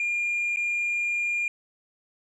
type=tone with dropouts; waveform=sine; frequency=2409 Hz; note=D7; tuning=43 cents sharp; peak=-22 dBFS; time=0-1.48 s; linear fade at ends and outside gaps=2 ms; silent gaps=0.561-0.57 s; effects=tanh soft clip ceiling -22 dBFS